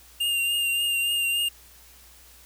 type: tone with vibrato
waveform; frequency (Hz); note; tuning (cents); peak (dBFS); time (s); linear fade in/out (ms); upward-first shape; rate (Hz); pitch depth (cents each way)
square; 2800; F7; +4; -23; 0.2-1.49; 10; triangle; 3.5; 29
effects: added 60 Hz sine -55 dBFS peak until 2.45 s + white hiss -52 dBFS RMS until 2.45 s